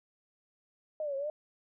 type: linear two-way sweep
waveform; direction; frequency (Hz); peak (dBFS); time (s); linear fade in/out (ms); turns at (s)
sine; down then up; 630 to 537 to 618; -32; 1-1.3; 2; 1.16
effects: none